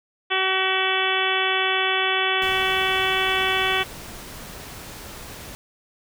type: harmonic tone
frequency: 379 Hz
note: F#4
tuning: 42 cents sharp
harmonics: 1 / 2 / 3 / 4 / 5 / 6 / 7 / 8 / 9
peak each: -28 / -28 / -28 / -28 / -28 / -28 / -28 / -28 / -28 dBFS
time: 0.3-3.84 s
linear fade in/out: 20 ms
type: noise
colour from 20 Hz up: pink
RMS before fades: -38 dBFS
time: 2.42-5.55 s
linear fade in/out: 0 ms
effects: none